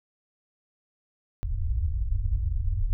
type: low-pass noise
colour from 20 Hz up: pink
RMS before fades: -26 dBFS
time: 1.43-2.93 s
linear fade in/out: 0 ms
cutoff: 100 Hz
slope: 48 dB/octave
effects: none